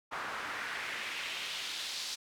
pink noise with band-pass filter sweep, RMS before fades -39 dBFS, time 0.11-2.16 s, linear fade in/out 20 ms, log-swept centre 1200 to 4800 Hz, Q 1.7, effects none

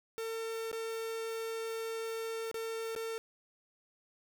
45% pulse tone with dropouts, 451.3 Hz, A4, 44 cents sharp, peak -36 dBFS, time 0.18-3.18 s, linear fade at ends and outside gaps 0 ms, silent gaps 0.715-0.729 / 2.514-2.543 / 2.951-2.962 s, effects none

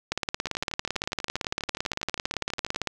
two click trains, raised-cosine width 0.2 ms, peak -9 / -18 dBFS, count 50 / 29, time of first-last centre 0.12-2.873 / 0.47-2.746 s, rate 17.8 / 12.3 Hz, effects none

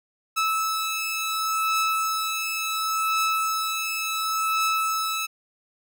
sawtooth beating tone pair, 1305 / 1305.7 Hz, E6 / E6, -18 / -17 cents, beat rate 0.7 Hz, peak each -25 / -21 dBFS, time 0.36-5.27 s, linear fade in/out 20 ms, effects none

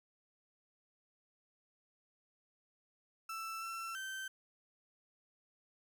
35% pulse tone with pitch steps, 1328 / 1343 / 1550 Hz, E6 / E6 / G6, +12 / +32 / -20 cents, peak -39 dBFS, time 3.29-4.28 s, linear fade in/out 5 ms, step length 330 ms, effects none

